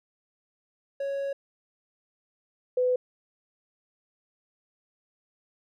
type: tone pair in turn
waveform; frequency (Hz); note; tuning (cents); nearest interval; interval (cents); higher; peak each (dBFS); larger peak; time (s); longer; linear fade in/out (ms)
triangle / sine; 554.4 / 501.7; C#5 / B4; 0 / +27; major second; 173; first; -26 / -21; second; 1-1.33 / 2.77-2.96; first; 5
effects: none